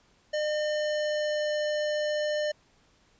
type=tone with pitch glide; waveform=square; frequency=605 to 601.2 Hz; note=D#5 to D5; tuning=-49 to +40 cents; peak=-27 dBFS; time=0.33-2.52 s; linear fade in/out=10 ms; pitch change=-11 cents; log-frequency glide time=0.54-1.53 s; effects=pink hiss -64 dBFS RMS until 3.19 s + resampled to 16000 Hz